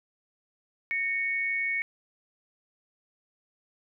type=tone pair together; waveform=sine; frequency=1851.4 / 2217 Hz; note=A#6 / C#7; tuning=-12 / 0 cents; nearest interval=minor third; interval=312 cents; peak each=-33 / -27 dBFS; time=0.91-1.82 s; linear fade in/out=0 ms; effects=none